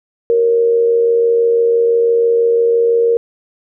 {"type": "tone with amplitude modulation", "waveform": "sine", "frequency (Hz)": 466.2, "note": "A#4", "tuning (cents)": 0, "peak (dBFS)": -7, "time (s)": [0.3, 3.17], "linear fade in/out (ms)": 0, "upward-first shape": "sine", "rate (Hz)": 86, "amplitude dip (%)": 45, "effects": []}